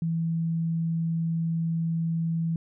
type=tone; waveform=sine; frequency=164.81 Hz; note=E3; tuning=in tune; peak=-24 dBFS; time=0.02-2.56 s; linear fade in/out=2 ms; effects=none